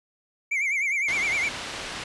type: tone with vibrato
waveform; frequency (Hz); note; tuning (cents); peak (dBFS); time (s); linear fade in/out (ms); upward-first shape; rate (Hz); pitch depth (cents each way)
triangle; 2212; C#7; -4; -21; 0.51-1.49; 10; triangle; 9.8; 140
type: low-pass noise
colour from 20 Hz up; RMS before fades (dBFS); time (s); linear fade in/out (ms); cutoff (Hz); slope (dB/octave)
white; -35; 1.08-2.04; 5; 3800; 12
effects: resampled to 24000 Hz